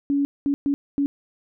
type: tone bursts at uneven times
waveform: sine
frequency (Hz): 282.2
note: C#4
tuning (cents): +31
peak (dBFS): -18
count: 4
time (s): 0.1-0.25 / 0.46-0.54 / 0.66-0.74 / 0.98-1.06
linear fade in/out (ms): 0
effects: none